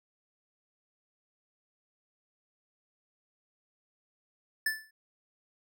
square tone with exponential decay, 1752 Hz, A6, 8 cents flat, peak -25 dBFS, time 4.66-4.91 s, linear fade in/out 5 ms, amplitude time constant 53 ms, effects none

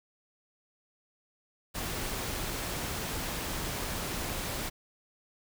pink noise, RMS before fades -35 dBFS, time 1.74-4.7 s, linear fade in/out 20 ms, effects none

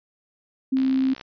sine tone, 264 Hz, C4, 16 cents sharp, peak -18 dBFS, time 0.72-1.14 s, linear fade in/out 10 ms
click train, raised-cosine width 0.2 ms, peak -21 dBFS, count 29, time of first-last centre 0.77-1.212 s, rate 63.4 Hz
effects resampled to 11025 Hz

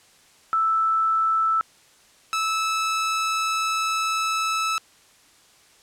sine / sawtooth tone pair in turn, 1318.5 / 1307.1 Hz, E6 / E6, 0 / -15 cents, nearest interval unison, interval 15 cents, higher first, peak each -18 dBFS, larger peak neither, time 0.53-1.61 / 2.33-4.78 s, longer second, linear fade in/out 0 ms, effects white hiss -55 dBFS RMS until 5.82 s + low-pass 9000 Hz 12 dB/octave

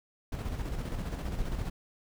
brown noise with tremolo, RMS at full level -33 dBFS, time 0.32-1.7 s, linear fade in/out 5 ms, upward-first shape square, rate 15 Hz, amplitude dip 40%, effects none

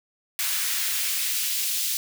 white noise with high-pass filter sweep, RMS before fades -26 dBFS, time 0.39-1.97 s, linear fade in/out 0 ms, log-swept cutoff 1500 to 3500 Hz, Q 1, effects none

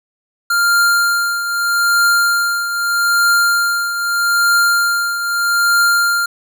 square tone with tremolo, 1396.9 Hz, F6, in tune, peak -10 dBFS, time 0.5-6.26 s, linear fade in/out 5 ms, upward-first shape triangle, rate 0.8 Hz, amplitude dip 65%, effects none

